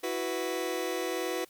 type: chord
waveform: sawtooth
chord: E suspended second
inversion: none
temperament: just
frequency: 329.6 / 370.8 / 494.4 Hz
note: E4 / F#4 / B4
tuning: 0 / +4 / +2 cents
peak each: -32 / -30 / -30 dBFS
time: 0.03-1.45 s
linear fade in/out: 10 ms
effects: white hiss -60 dBFS RMS until 1.49 s